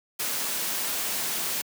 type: noise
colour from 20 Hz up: white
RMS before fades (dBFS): -29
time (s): 0.19-1.62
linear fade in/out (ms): 10
effects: high-pass 150 Hz 12 dB/octave